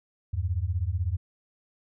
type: beating tone pair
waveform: sine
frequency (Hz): 81 / 97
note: E2 / G2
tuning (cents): -30 / -18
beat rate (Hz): 16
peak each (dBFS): -28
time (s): 0.33-1.17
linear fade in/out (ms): 10
effects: none